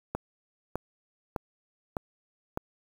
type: click train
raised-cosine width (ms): 1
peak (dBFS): -16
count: 5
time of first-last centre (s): 0.15-2.574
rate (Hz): 1.65
effects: 7-bit